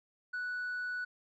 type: tone with tanh clipping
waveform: triangle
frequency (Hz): 1479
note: F#6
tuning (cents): -1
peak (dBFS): -35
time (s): 0.33-1.05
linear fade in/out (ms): 10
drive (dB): 6
effects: none